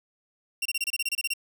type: tone bursts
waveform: sawtooth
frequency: 2753 Hz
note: F7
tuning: 25 cents flat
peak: -22 dBFS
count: 12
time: 0.62-1.337 s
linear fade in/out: 5 ms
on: 35 ms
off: 27 ms
effects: none